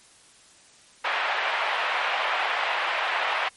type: band-pass noise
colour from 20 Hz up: pink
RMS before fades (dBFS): -26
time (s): 1.04-3.49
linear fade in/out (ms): 10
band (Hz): 690 to 3000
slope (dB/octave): 24
effects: white hiss -54 dBFS RMS until 3.56 s + MP3 48 kbps